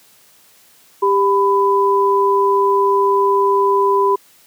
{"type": "tone pair together", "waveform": "sine", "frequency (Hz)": [396.1, 998], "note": ["G4", "B5"], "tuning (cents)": [18, 18], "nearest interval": "octave + major third", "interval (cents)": 1600, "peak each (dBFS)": -14, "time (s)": [1.02, 4.16], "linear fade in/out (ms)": 10, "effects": ["white hiss -50 dBFS RMS until 4.46 s", "high-pass 100 Hz 12 dB/octave"]}